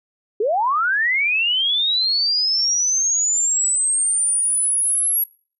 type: linear sweep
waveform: sine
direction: up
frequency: 388.6 to 11440 Hz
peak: -16 dBFS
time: 0.4-5.24 s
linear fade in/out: 5 ms
effects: noise-tail reverb RT60 0.4 s tail -23 dB re dry